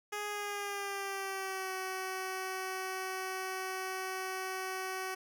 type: tone with pitch glide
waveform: 10% pulse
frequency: 415.3 to 376.5 Hz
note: G#4 to F#4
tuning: 0 to +30 cents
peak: -28 dBFS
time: 0.12-5.15 s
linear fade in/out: 10 ms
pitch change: -170 cents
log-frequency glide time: 0.28-1.72 s
effects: none